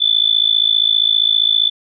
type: tone with amplitude modulation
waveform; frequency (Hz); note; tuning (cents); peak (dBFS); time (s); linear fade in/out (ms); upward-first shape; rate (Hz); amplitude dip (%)
sine; 3500; A7; -10; -7; 0-1.7; 20; sine; 55.1; 95
effects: none